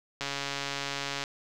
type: click train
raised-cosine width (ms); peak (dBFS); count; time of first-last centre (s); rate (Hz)
0.2; -15; 145; 0.21-1.239; 140
effects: none